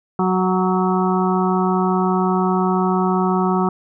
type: harmonic tone with a mistuned harmonic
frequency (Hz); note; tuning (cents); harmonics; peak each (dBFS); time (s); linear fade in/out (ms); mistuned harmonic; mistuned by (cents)
185.1; F#3; +1; 1 / 2 / 4 / 5 / 6 / 7; -18 / -21 / -24 / -25 / -26 / -26; 0.19-3.69; 2; 6; +20
effects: none